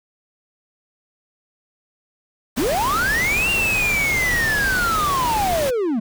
pink noise, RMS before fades -26 dBFS, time 2.56-5.71 s, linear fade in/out 20 ms
triangle linear two-way sweep, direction up then down, 204 to 2794 to 204 Hz, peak -16 dBFS, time 2.57-6 s, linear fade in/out 10 ms, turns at 3.5 s
effects none

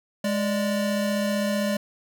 square tone pair together, 207.6 / 587.3 Hz, G#3 / D5, 0 / 0 cents, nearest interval octave + tritone, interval 1800 cents, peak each -25 / -28 dBFS, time 0.24-1.77 s, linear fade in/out 5 ms, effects none

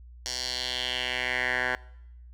10% pulse tone with band-pass filter sweep, 125.7 Hz, B2, 31 cents sharp, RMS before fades -30 dBFS, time 0.26-1.75 s, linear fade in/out 0 ms, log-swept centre 5400 to 1500 Hz, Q 3, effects noise-tail reverb RT60 0.8 s tail -22 dB re dry + added 60 Hz sine -45 dBFS peak until 2.33 s

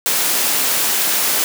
white high-pass noise, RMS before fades -17 dBFS, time 0.06-1.44 s, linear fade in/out 0 ms, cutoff 220 Hz, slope 12 dB/octave, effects none

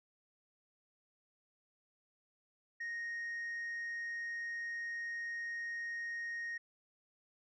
sine tone, 1864.7 Hz, A#6, in tune, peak -36 dBFS, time 2.8-6.58 s, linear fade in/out 10 ms, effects tanh soft clip ceiling -37 dBFS

